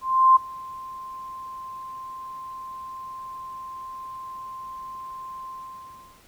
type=tone with ADSR envelope; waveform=sine; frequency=1046.5 Hz; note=C6; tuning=in tune; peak=-10 dBFS; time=0.01-6.23 s; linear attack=350 ms; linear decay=12 ms; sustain=-24 dB; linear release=740 ms; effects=pink hiss -55 dBFS RMS until 6.27 s